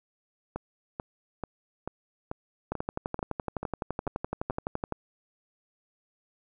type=two click trains; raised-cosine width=1 ms; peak=-19 / -16 dBFS; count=10 / 27; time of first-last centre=0.56-4.507 / 2.72-4.923 s; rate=2.28 / 11.8 Hz; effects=none